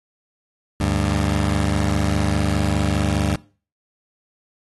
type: tone pair together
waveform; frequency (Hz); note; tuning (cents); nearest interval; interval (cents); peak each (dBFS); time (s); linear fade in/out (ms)
20% pulse; 74.8 / 99.72; D2 / G2; +32 / +30; perfect fourth; 498; -16; 0.8-3.36; 5
effects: noise-tail reverb RT60 0.4 s tail -22 dB re dry + AAC 32 kbps